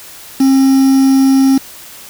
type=tone with quantisation; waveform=triangle; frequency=268 Hz; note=C4; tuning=42 cents sharp; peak=-4 dBFS; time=0.4-1.58 s; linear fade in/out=5 ms; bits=4; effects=white hiss -34 dBFS RMS until 2.09 s